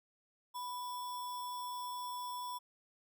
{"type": "tone with sample-and-hold", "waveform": "sine", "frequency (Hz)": 987.8, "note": "B5", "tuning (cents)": 0, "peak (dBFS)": -39, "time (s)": [0.54, 2.59], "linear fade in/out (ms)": 20, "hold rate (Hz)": 4410, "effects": []}